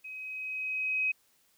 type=tone with level ramp; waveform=sine; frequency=2532 Hz; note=D#7; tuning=30 cents sharp; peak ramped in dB=-40 to -25 dBFS; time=0.04-1.12 s; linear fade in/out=10 ms; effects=white hiss -68 dBFS RMS until 1.57 s